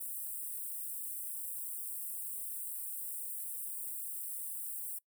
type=high-pass noise; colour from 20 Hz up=white; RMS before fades=-41 dBFS; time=0-4.99 s; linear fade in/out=10 ms; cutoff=8100 Hz; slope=96 dB/octave; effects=noise-tail reverb RT60 0.1 s tail -22 dB re dry